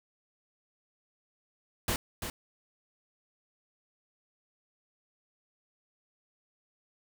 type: noise with echo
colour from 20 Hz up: pink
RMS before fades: -30 dBFS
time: 1.88-1.96 s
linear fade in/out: 2 ms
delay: 340 ms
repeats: 1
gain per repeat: -7 dB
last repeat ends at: 2.3 s
effects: none